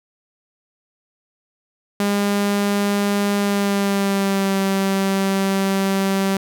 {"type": "tone with pitch glide", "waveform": "sawtooth", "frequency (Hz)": [202.5, 194.25], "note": ["G#3", "G3"], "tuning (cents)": [-43, -16], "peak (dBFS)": -13, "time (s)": [2, 6.37], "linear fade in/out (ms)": 2, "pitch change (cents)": -73, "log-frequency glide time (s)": [3.37, 4.58], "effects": []}